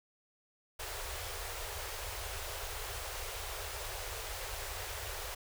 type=band-stop noise; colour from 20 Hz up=pink; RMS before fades=-41 dBFS; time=0.79-5.35 s; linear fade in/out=10 ms; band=100 to 400 Hz; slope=48 dB/octave; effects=none